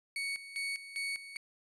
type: tone with tremolo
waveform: 35% pulse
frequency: 2227 Hz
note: C#7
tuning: 7 cents sharp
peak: -32 dBFS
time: 0.16-1.37 s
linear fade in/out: 2 ms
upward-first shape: square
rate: 2.5 Hz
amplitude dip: 75%
effects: resampled to 24000 Hz